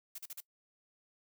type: noise bursts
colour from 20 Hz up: blue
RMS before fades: -44 dBFS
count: 4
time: 0.15-0.405 s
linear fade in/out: 5 ms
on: 33 ms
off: 41 ms
effects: noise-tail reverb RT60 0.1 s tail -21 dB re dry